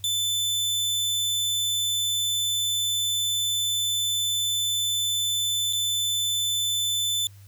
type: tone with dropouts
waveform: sawtooth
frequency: 3520 Hz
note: A7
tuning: in tune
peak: -20 dBFS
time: 0.04-7.27 s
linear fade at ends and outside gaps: 1 ms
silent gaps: 5.727-5.732 s
effects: added 99 Hz sine -45 dBFS peak until 7.47 s + white hiss -58 dBFS RMS until 7.47 s